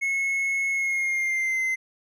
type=tone with pitch glide; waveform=triangle; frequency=2183 to 2066 Hz; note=C#7 to C7; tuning=-27 to -22 cents; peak=-21 dBFS; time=0.01-1.76 s; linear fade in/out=20 ms; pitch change=-95 cents; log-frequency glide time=0.71-1.61 s; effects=none